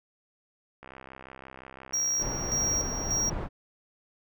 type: click train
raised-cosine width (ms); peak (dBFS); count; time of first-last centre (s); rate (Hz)
0.5; -29; 127; 0.83-2.745; 65.8
type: tone with tremolo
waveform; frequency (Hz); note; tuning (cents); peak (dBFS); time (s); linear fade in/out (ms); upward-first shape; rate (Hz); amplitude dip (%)
triangle; 5650; F8; +19; -24; 1.93-3.3; 10; square; 1.7; 60
type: low-pass noise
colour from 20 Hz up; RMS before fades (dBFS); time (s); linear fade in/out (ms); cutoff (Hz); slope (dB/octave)
pink; -34; 2.18-3.49; 50; 1200; 12
effects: none